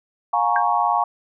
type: chord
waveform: sine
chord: Bb minor seventh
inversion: second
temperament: equal with one note detuned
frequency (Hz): 711.5 / 830.6 / 932.3 / 1108.7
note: F5 / Ab5 / Bb5 / Db6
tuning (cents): +32 / 0 / 0 / 0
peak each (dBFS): -22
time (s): 0.33-1.04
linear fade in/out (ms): 5
type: tone with exponential decay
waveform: sine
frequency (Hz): 1594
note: G6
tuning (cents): +28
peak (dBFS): -16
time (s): 0.56-0.65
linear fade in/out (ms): 1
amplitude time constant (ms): 19
effects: none